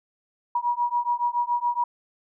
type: beating tone pair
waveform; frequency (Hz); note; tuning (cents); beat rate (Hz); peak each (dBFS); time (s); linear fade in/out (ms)
sine; 958 / 965.1; A#5 / B5; +47 / -40; 7.1; -25; 0.55-1.84; 5
effects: none